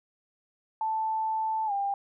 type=tone with pitch glide; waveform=sine; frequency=880 to 797.7 Hz; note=A5 to G5; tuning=0 to +30 cents; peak=-26 dBFS; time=0.81-1.94 s; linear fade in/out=2 ms; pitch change=-170 cents; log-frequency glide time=1.66-1.72 s; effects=none